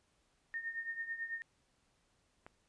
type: tone with tremolo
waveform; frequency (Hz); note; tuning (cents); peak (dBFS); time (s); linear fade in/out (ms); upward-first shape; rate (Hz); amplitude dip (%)
sine; 1831; A#6; -32; -35; 0.54-1.42; 0; triangle; 9.1; 80
type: click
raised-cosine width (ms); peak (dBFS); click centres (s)
0.5; -35; 2.465
effects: pink hiss -75 dBFS RMS until 2.68 s + resampled to 22050 Hz